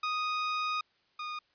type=tone pair in turn; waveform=sawtooth; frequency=1244.5 / 1228.8 Hz; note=D#6 / D#6; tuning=0 / -22 cents; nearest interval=unison; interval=22 cents; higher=first; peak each=-26 / -32 dBFS; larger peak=first; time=0.03-0.81 / 1.19-1.39 s; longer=first; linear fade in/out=5 ms; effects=white hiss -70 dBFS RMS until 1.54 s + resampled to 11025 Hz